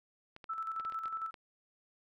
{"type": "clicks", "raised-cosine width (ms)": 0.3, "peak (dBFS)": -33, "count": 7, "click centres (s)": [0.364, 0.442, 0.798, 0.85, 0.923, 1.057, 1.342]}
{"type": "tone with tremolo", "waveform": "sine", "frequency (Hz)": 1318.5, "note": "E6", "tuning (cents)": 0, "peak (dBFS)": -34, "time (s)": [0.49, 1.31], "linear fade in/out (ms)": 10, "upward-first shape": "square", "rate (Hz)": 11, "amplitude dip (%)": 50}
{"effects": []}